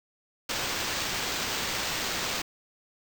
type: noise with sample-and-hold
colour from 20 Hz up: blue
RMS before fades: -31 dBFS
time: 0.49-2.42 s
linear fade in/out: 5 ms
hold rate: 11025 Hz
effects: none